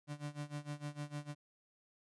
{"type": "tone with tremolo", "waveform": "35% pulse", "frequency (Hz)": 146.83, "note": "D3", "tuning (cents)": 0, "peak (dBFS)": -37, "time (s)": [0.07, 1.35], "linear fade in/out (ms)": 50, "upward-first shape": "sine", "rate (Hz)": 6.6, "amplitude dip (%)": 90, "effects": ["resampled to 24000 Hz"]}